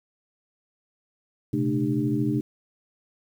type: tone cluster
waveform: sine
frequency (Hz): 120.3 / 133.5 / 218 / 299.7 / 396.1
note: B2 / C3 / A3 / D4 / G4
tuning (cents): -45 / +35 / -16 / +35 / +18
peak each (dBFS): -31 / -28 / -28 / -25 / -34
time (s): 1.53-2.41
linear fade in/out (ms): 5
effects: 9-bit